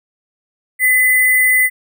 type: tone with sample-and-hold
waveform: sine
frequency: 2017 Hz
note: B6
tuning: 36 cents sharp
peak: -9 dBFS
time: 0.79-1.7 s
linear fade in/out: 50 ms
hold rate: 11025 Hz
effects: none